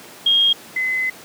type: tone pair in turn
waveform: sine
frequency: 3247 / 2035 Hz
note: G#7 / C7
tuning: -40 / -49 cents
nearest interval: minor sixth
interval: 809 cents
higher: first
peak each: -12 / -18 dBFS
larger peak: first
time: 0.26-0.53 / 0.76-1.1 s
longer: second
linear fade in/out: 5 ms
effects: pink hiss -40 dBFS RMS until 1.24 s + high-pass 200 Hz 12 dB/octave